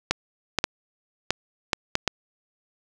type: clicks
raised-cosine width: 0.2 ms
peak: -3 dBFS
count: 7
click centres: 0.11 / 0.587 / 0.641 / 1.306 / 1.732 / 1.954 / 2.077 s
effects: none